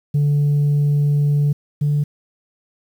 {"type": "tone pair in turn", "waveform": "sine", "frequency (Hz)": [145.4, 146.67], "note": ["D3", "D3"], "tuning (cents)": [-17, -2], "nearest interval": "unison", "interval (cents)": 15, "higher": "second", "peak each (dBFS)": [-11, -13], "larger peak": "first", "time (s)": [[0.14, 1.53], [1.81, 2.04]], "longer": "first", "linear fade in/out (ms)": 10, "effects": ["tanh soft clip ceiling -12 dBFS", "8-bit"]}